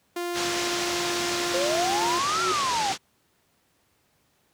sawtooth tone, 349.2 Hz, F4, in tune, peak -24 dBFS, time 0.16-2.19 s, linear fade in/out 5 ms
white low-pass noise, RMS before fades -30 dBFS, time 0.33-2.98 s, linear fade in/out 50 ms, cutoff 6500 Hz, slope 24 dB/octave
sine exponential two-way sweep, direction up then down, 516 to 1396.9 to 759 Hz, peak -24 dBFS, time 1.54-2.92 s, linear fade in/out 0 ms, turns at 2.43 s
triangle tone with exponential growth, 370 Hz, F#4, in tune, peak -22 dBFS, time 2.08-2.52 s, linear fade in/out 2 ms, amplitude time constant 95 ms
effects pink hiss -67 dBFS RMS until 4.53 s + high-pass 80 Hz 12 dB/octave

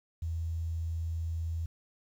sine tone with quantisation, 82.41 Hz, E2, in tune, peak -31 dBFS, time 0.22-1.66 s, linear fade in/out 5 ms, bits 10, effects none

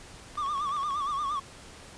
clicks, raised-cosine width 0.3 ms, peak -29 dBFS, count 7, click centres 0.355 / 0.463 / 0.578 / 0.692 / 0.766 / 0.832 / 0.907 s
triangle tone with vibrato, 1151 Hz, D6, 35 cents flat, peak -26 dBFS, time 0.37-1.4 s, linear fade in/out 10 ms, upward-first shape sine, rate 8.6 Hz, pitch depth 95 cents each way
effects pink hiss -48 dBFS RMS until 1.97 s + resampled to 22050 Hz

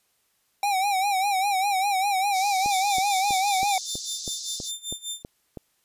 square tone with vibrato, 784 Hz, G5, in tune, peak -22 dBFS, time 0.63-3.78 s, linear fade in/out 2 ms, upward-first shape sine, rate 5 Hz, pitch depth 90 cents each way
white band-pass noise, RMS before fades -36 dBFS, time 2.32-4.72 s, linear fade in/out 50 ms, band 4200 to 7000 Hz, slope 48 dB/octave
click train, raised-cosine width 2 ms, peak -22 dBFS, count 10, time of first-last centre 2.66-5.573 s, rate 3.09 Hz
20% pulse tone with tremolo, 3581 Hz, A7, 30 cents sharp, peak -23 dBFS, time 2.7-5.23 s, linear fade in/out 20 ms, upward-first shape sine, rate 5.1 Hz, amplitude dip 90%
effects white hiss -69 dBFS RMS until 5.84 s + resampled to 32000 Hz

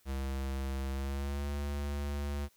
square tone with pitch glide, 67.3 to 71.71 Hz, C2 to D2, +49 to -41 cents, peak -34 dBFS, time 0.05-2.49 s, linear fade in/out 50 ms, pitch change +110 cents, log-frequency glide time 0.91-1.49 s, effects white hiss -68 dBFS RMS until 2.56 s

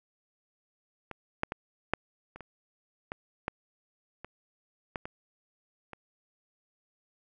clicks, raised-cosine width 0.5 ms, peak -24 / -12 / -18 / -10 / -30 / -28 / -20 / -15 / -26 / -18 / -23 / -27 dBFS, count 12, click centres 1.113 / 1.434 / 1.521 / 1.936 / 2.36 / 2.407 / 3.119 / 3.481 / 4.246 / 4.958 / 5.055 / 5.933 s, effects none

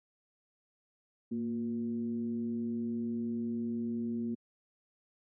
sine tone with frequency modulation, 232.4 Hz, A#3, 5 cents flat, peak -31 dBFS, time 1.31-4.35 s, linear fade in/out 10 ms, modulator 126 Hz, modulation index 0.55, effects high-pass 150 Hz 12 dB/octave

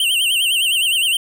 square tone with vibrato, 2936 Hz, F#7, 14 cents flat, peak -15 dBFS, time 0-1.17 s, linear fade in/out 2 ms, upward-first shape sine, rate 9.8 Hz, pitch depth 140 cents each way, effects none

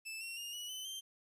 sawtooth tone with pitch steps, 2635 / 2729 / 2827 / 2929 / 3034 / 3143 Hz, E7 / F7 / F7 / F#7 / F#7 / G7, -1 / -41 / +20 / -18 / +43 / +4 cents, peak -39 dBFS, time 0.05-1.01 s, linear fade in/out 20 ms, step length 160 ms, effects resampled to 32000 Hz + 12-bit

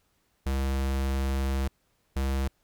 square tone pair in turn, 67.2 / 67.2 Hz, C2 / C2, +47 / +47 cents, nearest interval unison, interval 0 cents, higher neither, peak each -26 dBFS, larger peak neither, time 0.46-1.68 / 2.16-2.48 s, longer first, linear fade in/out 5 ms, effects pink hiss -71 dBFS RMS until 2.63 s

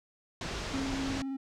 pink low-pass noise, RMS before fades -37 dBFS, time 0.41-1.22 s, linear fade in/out 2 ms, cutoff 6500 Hz, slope 24 dB/octave
triangle tone with vibrato, 269.7 Hz, C#4, 47 cents flat, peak -31 dBFS, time 0.73-1.37 s, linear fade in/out 10 ms, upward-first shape square, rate 19 Hz, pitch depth 18 cents each way
effects none

